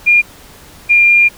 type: tone pair in turn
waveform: sine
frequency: 2413 / 2401 Hz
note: D7 / D7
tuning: +46 / +38 cents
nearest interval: unison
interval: 8 cents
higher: first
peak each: -5 dBFS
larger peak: neither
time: 0.06-0.22 / 0.89-1.29 s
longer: second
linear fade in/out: 20 ms
effects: pink hiss -39 dBFS RMS until 1.37 s